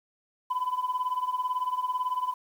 sine tone with tremolo, 1005 Hz, B5, 30 cents sharp, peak -21 dBFS, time 0.5-2.34 s, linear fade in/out 10 ms, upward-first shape triangle, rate 18 Hz, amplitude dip 90%, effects tanh soft clip ceiling -22 dBFS + 9-bit

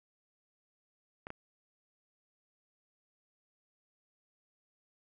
clicks, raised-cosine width 0.5 ms, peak -27 / -26 dBFS, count 2, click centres 1.269 / 1.304 s, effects none

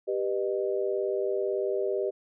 sine chord, G augmented, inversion none, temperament just, 392 / 490 / 612.5 Hz, G4 / B4 / D#5, 0 / -14 / -27 cents, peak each -28 / -32 / -32 dBFS, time 0.07-2.11 s, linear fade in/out 20 ms, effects none

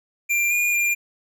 square tone with pitch steps, 2377 / 2427 / 2397 Hz, D7 / D#7 / D7, +20 / -44 / +35 cents, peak -19 dBFS, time 0.29-0.95 s, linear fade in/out 20 ms, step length 220 ms, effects none

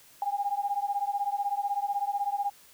sine beating tone pair, 801 / 817 Hz, G5 / G#5, +37 / -29 cents, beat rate 16 Hz, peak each -30 dBFS, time 0.22-2.5 s, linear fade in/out 2 ms, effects white hiss -56 dBFS RMS until 2.73 s

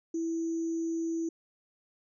sine tone with sample-and-hold, 330 Hz, E4, 2 cents sharp, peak -29 dBFS, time 0.14-1.29 s, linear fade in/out 5 ms, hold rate 6300 Hz, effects resampled to 22050 Hz

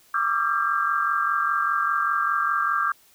sine tone cluster, 1161 / 1206 / 1359 / 1598 Hz, D6 / D6 / F6 / G6, -20 / +46 / -48 / +33 cents, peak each -26 dBFS, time 0.14-2.92 s, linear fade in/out 5 ms, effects white hiss -57 dBFS RMS until 3.14 s

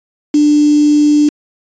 sine tone with quantisation, 296.4 Hz, D4, 16 cents sharp, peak -6 dBFS, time 0.34-1.29 s, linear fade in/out 5 ms, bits 4, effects resampled to 16000 Hz

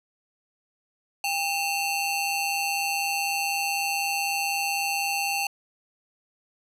sawtooth ring-modulated tone, 1760 Hz, A6, in tune, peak -18 dBFS, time 1.24-5.47 s, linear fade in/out 2 ms, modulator 962 Hz, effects resampled to 32000 Hz + 10-bit

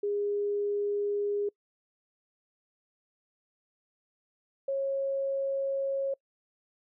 sine tone pair in turn, 409.1 / 546.1 Hz, G#4 / C#5, -26 / -26 cents, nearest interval perfect fourth, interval 500 cents, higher second, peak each -27 / -27 dBFS, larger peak neither, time 0.03-1.49 / 4.68-6.14 s, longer neither, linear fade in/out 5 ms, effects noise-tail reverb RT60 0.1 s tail -26 dB re dry

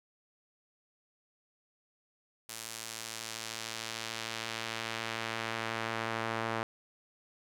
sawtooth tone with band-pass filter sweep, 113.2 Hz, A2, 50 cents sharp, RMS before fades -38 dBFS, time 2.49-6.63 s, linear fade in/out 0 ms, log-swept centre 9100 to 1200 Hz, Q 0.77, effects none

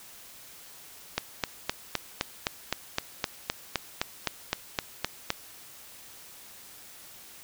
click train, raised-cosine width 0.2 ms, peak -8 dBFS, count 17, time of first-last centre 1.18-5.304 s, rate 3.88 Hz, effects white hiss -49 dBFS RMS until 7.43 s

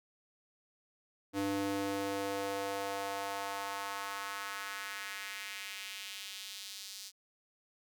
square tone with high-pass filter sweep, 99.1 Hz, G2, 19 cents sharp, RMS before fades -39 dBFS, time 1.33-7.12 s, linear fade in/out 50 ms, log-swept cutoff 270 to 4800 Hz, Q 1.7, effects none

